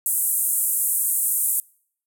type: band-pass noise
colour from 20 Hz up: pink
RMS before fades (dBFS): -22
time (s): 0.06-1.6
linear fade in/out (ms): 0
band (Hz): 8400 to 15000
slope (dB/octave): 48
effects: noise-tail reverb RT60 0.6 s tail -26 dB re dry